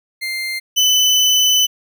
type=tone pair in turn; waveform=30% pulse; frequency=2100 / 3010 Hz; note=C7 / F#7; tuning=+6 / +29 cents; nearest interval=tritone; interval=623 cents; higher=second; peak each=-18 / -8 dBFS; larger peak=second; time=0.21-0.6 / 0.76-1.67 s; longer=second; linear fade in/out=20 ms; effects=none